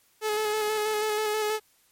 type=tone with vibrato; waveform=sawtooth; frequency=427.4 Hz; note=G#4; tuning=50 cents sharp; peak=-21 dBFS; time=0.21-1.6 s; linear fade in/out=50 ms; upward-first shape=square; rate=6.2 Hz; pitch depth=21 cents each way; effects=white hiss -64 dBFS RMS until 1.91 s + MP3 64 kbps